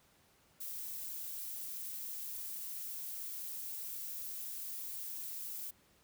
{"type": "noise", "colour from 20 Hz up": "violet", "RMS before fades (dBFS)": -43, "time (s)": [0.6, 5.71], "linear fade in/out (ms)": 10, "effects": ["pink hiss -68 dBFS RMS until 6.03 s", "high-pass 60 Hz 12 dB/octave"]}